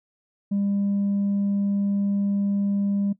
triangle tone with tanh clipping, 200.4 Hz, G3, 38 cents sharp, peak -21 dBFS, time 0.51-3.13 s, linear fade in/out 10 ms, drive 6 dB, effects noise-tail reverb RT60 0.1 s tail -17 dB re dry

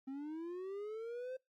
triangle linear sweep, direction up, 261.6 to 523.3 Hz, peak -39 dBFS, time 0.07-1.37 s, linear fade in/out 10 ms, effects noise-tail reverb RT60 0.2 s tail -25 dB re dry + AAC 48 kbps

